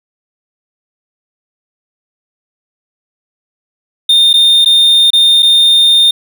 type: tone with dropouts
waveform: triangle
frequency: 3638 Hz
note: A#7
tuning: 43 cents flat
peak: -3 dBFS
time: 4.09-6.11 s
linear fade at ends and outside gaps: 5 ms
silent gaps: 4.331-4.338 / 4.648-4.658 / 5.105-5.132 / 5.424-5.428 s
effects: none